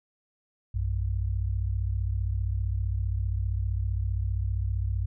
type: tone pair together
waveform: sine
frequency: 60.34 / 95.6 Hz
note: B1 / G2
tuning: -40 / -43 cents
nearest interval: minor sixth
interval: 797 cents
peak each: -28 dBFS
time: 0.74-5.06 s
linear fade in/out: 10 ms
effects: none